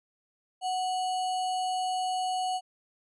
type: tone with sample-and-hold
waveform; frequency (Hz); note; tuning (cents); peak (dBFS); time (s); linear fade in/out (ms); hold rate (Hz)
sine; 740; F#5; 0; -27; 0.61-2.61; 50; 3675
effects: resampled to 24000 Hz